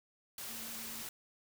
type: tone in noise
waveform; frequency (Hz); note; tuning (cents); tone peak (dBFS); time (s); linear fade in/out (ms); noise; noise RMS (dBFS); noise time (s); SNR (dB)
sine; 226.6; A#3; -49; -53; 0.49-1.02; 2; white; -44; 0.38-1.09; -12
effects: none